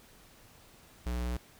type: tone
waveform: square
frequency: 60.6 Hz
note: B1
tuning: 32 cents flat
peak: -32 dBFS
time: 1.06-1.37 s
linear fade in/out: 5 ms
effects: pink hiss -58 dBFS RMS until 1.59 s